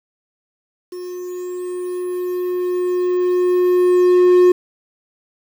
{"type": "tone with level ramp", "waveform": "triangle", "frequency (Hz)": 360, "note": "F#4", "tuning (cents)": -47, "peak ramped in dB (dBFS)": [-25, -5], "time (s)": [0.92, 4.52], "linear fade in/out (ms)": 5, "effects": ["7-bit"]}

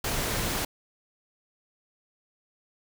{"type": "noise", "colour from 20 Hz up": "pink", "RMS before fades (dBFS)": -29, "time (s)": [0.04, 0.65], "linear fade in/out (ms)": 5, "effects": []}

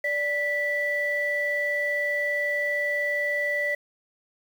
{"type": "tone pair together", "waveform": "sine", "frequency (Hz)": [584.7, 1969], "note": ["D5", "B6"], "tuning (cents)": [-8, -6], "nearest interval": "octave + major sixth", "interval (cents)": 2102, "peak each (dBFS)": [-28, -24], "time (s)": [0.04, 3.75], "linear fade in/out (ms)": 5, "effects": ["tanh soft clip ceiling -16 dBFS", "8-bit"]}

